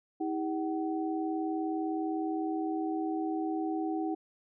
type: tone cluster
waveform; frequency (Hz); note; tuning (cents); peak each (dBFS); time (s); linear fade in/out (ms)
sine; 319.8 / 399.5 / 756; D#4 / G4 / F#5; +48 / +33 / +37; -31 / -39 / -37; 0.2-4.15; 10
effects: none